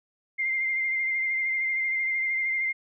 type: tone with vibrato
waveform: sine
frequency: 2100 Hz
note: C7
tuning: 6 cents sharp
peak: -24 dBFS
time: 0.38-2.73 s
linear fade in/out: 20 ms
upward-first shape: sine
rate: 13 Hz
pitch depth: 25 cents each way
effects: none